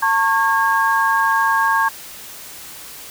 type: tone cluster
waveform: sine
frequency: 902 / 1100 / 1625 Hz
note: A5 / C#6 / G#6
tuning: +43 / -14 / -38 cents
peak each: -18 dBFS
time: 0.02-1.89 s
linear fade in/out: 10 ms
effects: white hiss -36 dBFS RMS until 3.1 s

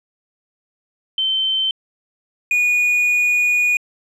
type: tone pair in turn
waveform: sine / triangle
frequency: 3093 / 2455 Hz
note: G7 / D#7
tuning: -24 / -24 cents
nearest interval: major third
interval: 400 cents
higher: first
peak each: -16 / -12 dBFS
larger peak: second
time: 1.18-1.71 / 2.51-3.77 s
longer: second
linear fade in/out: 2 ms
effects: resampled to 32000 Hz

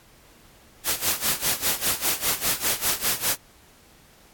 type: noise with tremolo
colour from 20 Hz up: white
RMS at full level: -21 dBFS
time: 0.84-3.37 s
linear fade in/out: 50 ms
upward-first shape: sine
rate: 5 Hz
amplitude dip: 85%
effects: pink hiss -54 dBFS RMS until 4.33 s + AAC 64 kbps

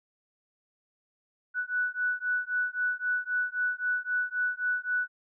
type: beating tone pair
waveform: sine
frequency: 1480 / 1483.8 Hz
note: F#6 / F#6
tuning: 0 / +4 cents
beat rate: 3.8 Hz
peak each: -30 dBFS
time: 1.54-5.08 s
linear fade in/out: 50 ms
effects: none

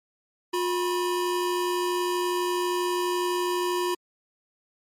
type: tone pair together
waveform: square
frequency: 356.9 / 978.5 Hz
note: F4 / B5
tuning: +38 / -16 cents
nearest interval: octave + perfect fourth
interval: 1746 cents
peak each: -26 / -30 dBFS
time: 0.53-3.95 s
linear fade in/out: 10 ms
effects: MP3 64 kbps

